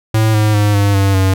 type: tone with pitch steps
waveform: square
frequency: 110 / 106.87 / 103.83 / 100.87 / 98 / 95.21 Hz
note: A2 / A2 / G#2 / G2 / G2 / G2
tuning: 0 / -50 / 0 / +50 / 0 / -50 cents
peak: -10 dBFS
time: 0.14-1.34 s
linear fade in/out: 5 ms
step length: 200 ms
effects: none